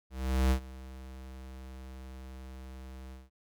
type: tone with ADSR envelope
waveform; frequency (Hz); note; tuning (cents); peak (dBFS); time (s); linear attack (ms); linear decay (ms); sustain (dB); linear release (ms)
square; 65.1; C2; -8; -23; 0.1-3.3; 410; 86; -21; 180
effects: none